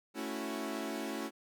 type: chord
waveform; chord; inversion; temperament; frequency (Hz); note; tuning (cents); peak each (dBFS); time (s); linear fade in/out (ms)
sawtooth; F# minor seventh; first; equal; 220 / 277.2 / 329.6 / 370; A3 / C#4 / E4 / F#4; 0 / 0 / 0 / 0; -38 / -37 / -38 / -40; 0.14-1.31; 50
effects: none